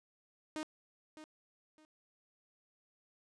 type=tone with echo; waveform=sawtooth; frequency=309.3 Hz; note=D#4; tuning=10 cents flat; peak=-34 dBFS; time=0.56-0.63 s; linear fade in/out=0 ms; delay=610 ms; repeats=2; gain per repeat=-12 dB; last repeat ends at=1.85 s; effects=resampled to 22050 Hz